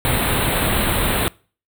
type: band-stop noise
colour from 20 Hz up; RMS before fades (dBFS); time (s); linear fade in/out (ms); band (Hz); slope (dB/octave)
pink; -19; 0.05-1.28; 0; 4100 to 8200; 96
effects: noise-tail reverb RT60 0.4 s tail -24 dB re dry